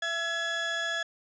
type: tone pair together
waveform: 30% pulse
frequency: 669 / 1689.8 Hz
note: E5 / G#6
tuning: +25 / +30 cents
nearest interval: octave + major third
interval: 1605 cents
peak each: -33 / -27 dBFS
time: 0.02-1.03 s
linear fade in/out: 5 ms
effects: resampled to 16000 Hz